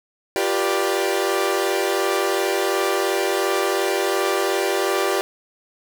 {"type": "chord", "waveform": "sawtooth", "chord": "G dominant seventh", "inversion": "third", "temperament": "equal with one note detuned", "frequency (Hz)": [349.2, 392, 484, 587.3], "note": ["F4", "G4", "B4", "D5"], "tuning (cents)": [0, 0, -35, 0], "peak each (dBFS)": [-22, -18, -23, -22], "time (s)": [0.36, 5.21], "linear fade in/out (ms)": 0, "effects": []}